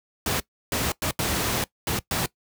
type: noise bursts at uneven times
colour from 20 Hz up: pink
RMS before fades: -25 dBFS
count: 6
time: 0.26-0.4 / 0.72-0.92 / 1.02-1.11 / 1.19-1.64 / 1.87-1.99 / 2.11-2.26 s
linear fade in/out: 2 ms
effects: noise-tail reverb RT60 0.1 s tail -20 dB re dry + high-pass 60 Hz 12 dB/octave